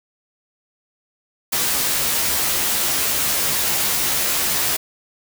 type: noise with comb filter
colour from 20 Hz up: white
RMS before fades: -20 dBFS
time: 1.52-4.77 s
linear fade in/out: 10 ms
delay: 14 ms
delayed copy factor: +0.7
effects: none